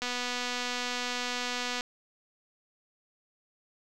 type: click train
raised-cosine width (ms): 0.2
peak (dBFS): -16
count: 441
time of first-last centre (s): 0.02-1.809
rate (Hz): 246
effects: none